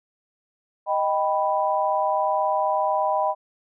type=chord; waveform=sine; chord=Eb augmented; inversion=none; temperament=equal; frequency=622.3 / 784 / 987.8 Hz; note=Eb5 / G5 / B5; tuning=0 / 0 / 0 cents; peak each=-24 dBFS; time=0.86-3.35 s; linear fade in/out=50 ms; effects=none